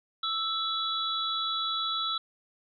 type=tone cluster; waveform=sine; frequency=1317 / 3411 / 3911 Hz; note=E6 / G#7 / B7; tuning=-2 / +46 / -18 cents; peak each=-32 / -33 / -32 dBFS; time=0.23-2.18 s; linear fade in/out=5 ms; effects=none